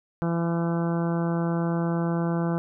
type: harmonic tone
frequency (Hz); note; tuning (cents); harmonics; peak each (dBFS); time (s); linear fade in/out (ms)
168.7; E3; +40; 1 / 2 / 3 / 4 / 5 / 6 / 7 / 8 / 9; -24 / -30 / -34 / -36 / -38 / -40 / -41 / -42 / -43; 0.22-2.58; 0
effects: none